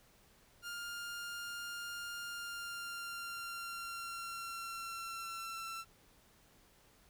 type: tone with pitch glide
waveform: sawtooth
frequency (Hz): 1406 to 1344.1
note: F6 to E6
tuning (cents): +11 to +33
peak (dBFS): -38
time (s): 0.62-5.85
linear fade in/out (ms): 50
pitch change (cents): -78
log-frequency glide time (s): 2.23-5.67
effects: pink hiss -66 dBFS RMS until 7.09 s